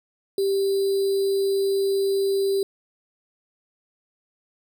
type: tone with sample-and-hold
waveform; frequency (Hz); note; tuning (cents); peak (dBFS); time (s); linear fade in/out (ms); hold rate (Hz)
sine; 392.2; G4; +1; -19; 0.38-2.63; 2; 4410
effects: none